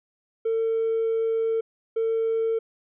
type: tone pair in turn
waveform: triangle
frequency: 450.8 / 450.8 Hz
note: A4 / A4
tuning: +42 / +42 cents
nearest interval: unison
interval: 0 cents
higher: neither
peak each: -18 dBFS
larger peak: neither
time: 0.45-1.61 / 1.96-2.59 s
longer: first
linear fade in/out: 10 ms
effects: tanh soft clip ceiling -18 dBFS + resampled to 8000 Hz